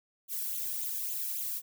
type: noise with flanger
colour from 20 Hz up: violet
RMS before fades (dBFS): -35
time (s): 0.28-1.62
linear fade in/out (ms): 50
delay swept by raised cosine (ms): 0.28 to 1.26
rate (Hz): 3.6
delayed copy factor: +0.8
effects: none